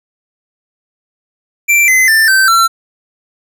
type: tone with pitch steps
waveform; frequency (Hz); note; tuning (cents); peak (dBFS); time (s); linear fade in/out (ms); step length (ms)
square; 2349 / 2045 / 1780.2 / 1549.8 / 1349.1; D7 / C7 / A6 / G6 / E6; 0 / -40 / +20 / -20 / +40; -7; 1.68-2.68; 20; 200
effects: none